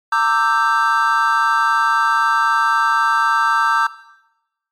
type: chord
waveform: triangle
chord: E half-diminished seventh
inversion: second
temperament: equal with one note detuned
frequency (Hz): 915.8 / 1174.7 / 1318.5 / 1568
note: Bb5 / D6 / E6 / G6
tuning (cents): -31 / 0 / 0 / 0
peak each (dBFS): -17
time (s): 0.12-3.87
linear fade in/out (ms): 5
effects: noise-tail reverb RT60 0.9 s tail -17 dB re dry + MP3 96 kbps